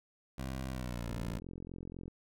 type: tone with pitch glide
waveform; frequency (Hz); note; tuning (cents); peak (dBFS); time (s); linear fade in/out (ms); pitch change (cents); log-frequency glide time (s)
15% pulse; 65.41 to 57.94; C2 to A#1; 0 to -10; -31; 0.38-1.39; 5; -210; 0.69-1.06
type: click train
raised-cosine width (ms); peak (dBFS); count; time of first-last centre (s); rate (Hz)
3; -32; 45; 1.08-2.08; 44
effects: none